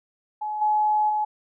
sine tone with level steps, 849 Hz, G#5, 38 cents sharp, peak -26 / -18 / -21 dBFS, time 0.41-1.25 s, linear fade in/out 10 ms, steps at 0.61 / 1.09 s, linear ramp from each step 10 ms, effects none

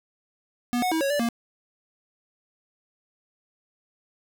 square tone with pitch steps, 243.1 / 733 / 321.5 / 552 / 582 / 233.7 Hz, B3 / F#5 / E4 / C#5 / D5 / A#3, -27 / -16 / -43 / -7 / -16 / +5 cents, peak -23 dBFS, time 0.73-1.288 s, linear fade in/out 0 ms, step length 93 ms, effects none

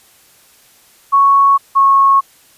sine tone pair in turn, 1108.7 / 1096.6 Hz, C#6 / C#6, 0 / -19 cents, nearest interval unison, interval 19 cents, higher first, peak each -6 dBFS, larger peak neither, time 1.12-1.58 / 1.75-2.21 s, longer neither, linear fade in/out 20 ms, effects white hiss -48 dBFS RMS until 2.57 s + resampled to 32000 Hz

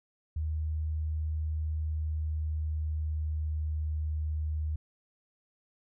sine tone with pitch glide, 77.78 to 77.02 Hz, D#2 to D#2, 0 to -17 cents, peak -29 dBFS, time 0.36-4.76 s, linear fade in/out 5 ms, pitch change -17 cents, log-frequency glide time 1.66-3.78 s, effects none

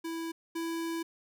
square tone pair in turn, 329.6 / 331.2 Hz, E4 / E4, 0 / +8 cents, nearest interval unison, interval 8 cents, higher second, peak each -35 / -33 dBFS, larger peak second, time 0.04-0.32 / 0.55-1.03 s, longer second, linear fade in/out 10 ms, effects none

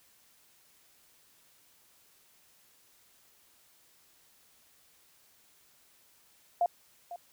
sine tone with echo, 698.5 Hz, F5, in tune, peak -23 dBFS, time 6.61-6.66 s, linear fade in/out 2 ms, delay 500 ms, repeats 1, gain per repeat -15 dB, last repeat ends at 7.16 s, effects white hiss -64 dBFS RMS until 7.32 s

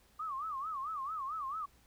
sine tone with vibrato, 1174.7 Hz, D6, in tune, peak -36 dBFS, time 0.19-1.66 s, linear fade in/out 10 ms, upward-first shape sine, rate 4.5 Hz, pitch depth 190 cents each way, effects added 60 Hz sine -68 dBFS peak until 1.86 s + pink hiss -67 dBFS RMS until 1.86 s

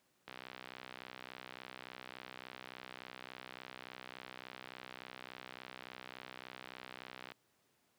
click train, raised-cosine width 0.3 ms, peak -30 dBFS, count 448, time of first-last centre 0.28-7.319 s, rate 63.5 Hz, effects pink hiss -75 dBFS RMS until 7.98 s + high-pass 150 Hz 12 dB/octave

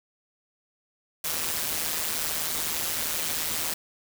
white noise with amplitude modulation, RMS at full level -26 dBFS, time 1.24-3.74 s, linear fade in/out 5 ms, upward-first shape sine, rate 158 Hz, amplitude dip 70%, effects none

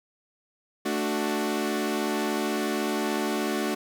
sawtooth chord, D major, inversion second, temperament equal, 220 / 293.7 / 370 Hz, A3 / D4 / F#4, 0 / 0 / 0 cents, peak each -26 dBFS, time 0.85-3.75 s, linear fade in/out 10 ms, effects none

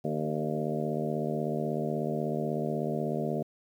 harmonic tone with a mistuned harmonic, 76.3 Hz, D#2, 33 cents flat, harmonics 2 / 3 / 4 / 5 / 6 / 7 / 8 / 9, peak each -34 / -34 / -40 / -36 / -38 / -40 / -37 / -39 dBFS, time 0.04-3.43 s, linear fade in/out 10 ms, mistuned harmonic 5, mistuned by +29 cents, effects 10-bit

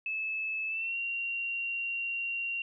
sine tone with pitch glide, 2608 to 2757 Hz, E7 to F7, -19 to -23 cents, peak -31 dBFS, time 0.06-2.62 s, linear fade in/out 2 ms, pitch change +96 cents, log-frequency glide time 0.67-0.97 s, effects none

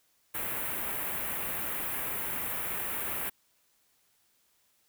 white band-stop noise, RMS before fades -34 dBFS, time 0.34-3.3 s, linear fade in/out 10 ms, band 2600 to 11000 Hz, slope 24 dB/octave, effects white hiss -70 dBFS RMS until 4.88 s

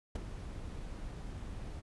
brown noise with ADSR envelope, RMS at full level -32 dBFS, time 0.15-1.82 s, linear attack 7 ms, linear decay 13 ms, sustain -11 dB, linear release 34 ms, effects resampled to 24000 Hz

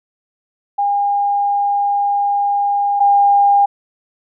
sine tone pair in turn, 810 / 806.2 Hz, G#5 / G5, -43 / +48 cents, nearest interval unison, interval 9 cents, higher first, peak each -13 / -8 dBFS, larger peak second, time 0.78-3 / 3-3.66 s, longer first, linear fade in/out 10 ms, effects none

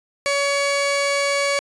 sawtooth tone pair together, 563.5 / 1127 Hz, C#5 / C#6, +28 / +28 cents, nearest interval octave, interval 1200 cents, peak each -16 / -16 dBFS, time 0.26-1.59 s, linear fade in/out 0 ms, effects resampled to 22050 Hz

